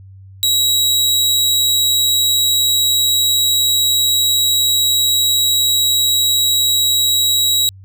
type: tone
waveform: sawtooth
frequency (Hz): 3859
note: B7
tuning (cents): -41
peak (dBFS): -9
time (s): 0.43-7.69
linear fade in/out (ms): 0
effects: added 96 Hz sine -36 dBFS peak until 7.84 s